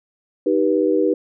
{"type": "chord", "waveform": "sine", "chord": "Eb augmented", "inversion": "none", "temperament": "just", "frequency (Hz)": [311.1, 388.9, 486.1], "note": ["Eb4", "G4", "B4"], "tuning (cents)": [0, -14, -28], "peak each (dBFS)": -19, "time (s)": [0.46, 1.14], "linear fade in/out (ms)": 5, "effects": []}